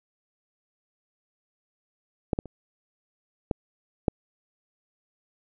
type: clicks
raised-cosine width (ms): 2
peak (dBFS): -10 / -13 / -27 / -11 / -7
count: 5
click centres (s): 2.332 / 2.389 / 2.457 / 3.512 / 4.082
effects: none